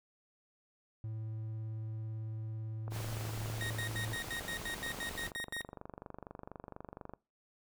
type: tone with vibrato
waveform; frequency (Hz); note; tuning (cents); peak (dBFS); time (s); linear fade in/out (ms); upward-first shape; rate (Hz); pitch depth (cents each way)
triangle; 110; A2; 0; -36; 1.04-4.15; 0; sine; 18; 11
type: click train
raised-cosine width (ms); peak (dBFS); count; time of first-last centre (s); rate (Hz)
1; -31; 104; 2.88-7.136; 24.2
type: noise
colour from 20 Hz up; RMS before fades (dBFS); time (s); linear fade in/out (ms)
pink; -45; 2.9-5.32; 50
type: tone bursts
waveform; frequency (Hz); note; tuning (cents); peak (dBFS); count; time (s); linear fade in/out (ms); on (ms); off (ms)
30% pulse; 1864.7; A#6; 0; -35; 12; 3.61-5.615; 0; 91; 83
effects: noise-tail reverb RT60 0.3 s tail -23 dB re dry